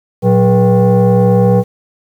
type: tone with frequency modulation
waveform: sine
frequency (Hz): 185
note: F#3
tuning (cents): 0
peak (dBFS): -5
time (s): 0.22-1.64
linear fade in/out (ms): 50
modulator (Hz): 301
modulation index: 1.4
effects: tanh soft clip ceiling -2 dBFS + 7-bit